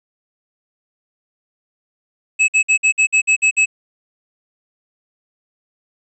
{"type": "tone bursts", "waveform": "square", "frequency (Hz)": 2587, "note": "E7", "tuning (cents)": -33, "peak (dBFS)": -11, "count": 9, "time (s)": [2.39, 3.659], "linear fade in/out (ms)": 20, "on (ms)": 93, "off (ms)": 54, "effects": ["resampled to 22050 Hz"]}